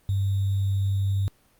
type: tone with sample-and-hold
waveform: sine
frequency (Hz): 98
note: G2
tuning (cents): 0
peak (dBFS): -21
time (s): 0.09-1.28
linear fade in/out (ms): 0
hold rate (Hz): 3675
effects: pink hiss -62 dBFS RMS until 1.59 s + Opus 32 kbps